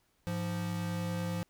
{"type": "tone pair together", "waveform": "square", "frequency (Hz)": [103.83, 173.41], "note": ["G#2", "F3"], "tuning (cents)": [0, -12], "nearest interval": "major sixth", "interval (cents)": 888, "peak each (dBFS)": [-38, -35], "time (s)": [0.27, 1.43], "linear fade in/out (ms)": 0, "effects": ["pink hiss -73 dBFS RMS until 1.49 s"]}